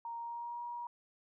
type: tone with pitch glide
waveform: sine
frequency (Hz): 932.3 to 954.6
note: A#5 to A#5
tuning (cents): 0 to +41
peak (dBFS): -39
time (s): 0.05-0.87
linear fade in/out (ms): 2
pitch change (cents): +41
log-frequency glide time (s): 0.16-0.63
effects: none